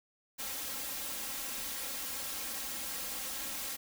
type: noise with comb filter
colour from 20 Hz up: white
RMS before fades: -39 dBFS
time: 0.38-3.77 s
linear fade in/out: 20 ms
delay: 3.7 ms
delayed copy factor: +0.75
effects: none